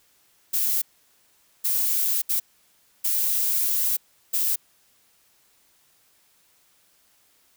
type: noise bursts at uneven times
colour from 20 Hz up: violet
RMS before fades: -23 dBFS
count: 5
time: 0.53-0.82 / 1.64-2.22 / 2.29-2.4 / 3.04-3.97 / 4.33-4.56 s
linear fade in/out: 10 ms
effects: white hiss -62 dBFS RMS until 7.56 s